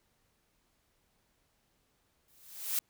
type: noise with exponential growth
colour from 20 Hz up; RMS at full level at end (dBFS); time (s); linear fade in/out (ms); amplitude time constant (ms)
blue; -29; 2.28-2.79; 2; 110
effects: pink hiss -74 dBFS RMS until 2.89 s